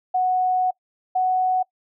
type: tone pair in turn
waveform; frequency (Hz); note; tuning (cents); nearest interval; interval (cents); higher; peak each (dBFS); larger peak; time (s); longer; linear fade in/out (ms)
sine; 738 / 741.8; F#5 / F#5; -5 / +4; unison; 9; second; -17; neither; 0.14-0.71 / 1.15-1.63; first; 10
effects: noise-tail reverb RT60 0.1 s tail -23 dB re dry